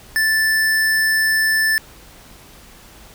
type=tone; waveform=square; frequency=1760 Hz; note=A6; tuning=in tune; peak=-15 dBFS; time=0.16-1.78 s; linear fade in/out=0 ms; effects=added 50 Hz sine -50 dBFS peak until 3.14 s + pink hiss -44 dBFS RMS until 3.14 s